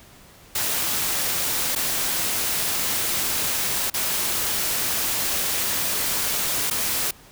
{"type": "noise with dropouts", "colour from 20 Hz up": "white", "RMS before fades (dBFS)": -24, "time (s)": [0.55, 7.11], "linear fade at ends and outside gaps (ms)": 5, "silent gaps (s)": [[1.752, 1.759], [3.901, 3.94], [6.701, 6.709]], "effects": ["pink hiss -49 dBFS RMS until 7.31 s"]}